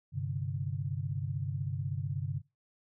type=chord; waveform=sine; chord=G suspended fourth; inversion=none; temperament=equal; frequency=98 / 130.81 / 146.83 Hz; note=G2 / C3 / D3; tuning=0 / 0 / 0 cents; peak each=-37 / -36 / -36 dBFS; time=0.12-2.42 s; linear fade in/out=50 ms; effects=noise-tail reverb RT60 0.2 s tail -17 dB re dry